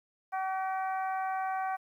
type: harmonic tone with a mistuned harmonic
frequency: 380 Hz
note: F#4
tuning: 46 cents sharp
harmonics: 2 / 3 / 4 / 5 / 6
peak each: -31 / -39 / -41 / -47 / -50 dBFS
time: 0.32-1.77 s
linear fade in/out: 20 ms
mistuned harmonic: 6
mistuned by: +28 cents
effects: 11-bit